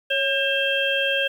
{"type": "harmonic tone with a mistuned harmonic", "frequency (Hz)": 535, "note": "C5", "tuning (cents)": 38, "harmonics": [1, 3, 5, 6], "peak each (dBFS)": [-25, -25, -25, -25], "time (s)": [0.1, 1.28], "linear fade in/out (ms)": 10, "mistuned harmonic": 1, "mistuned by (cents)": 57, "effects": ["8-bit"]}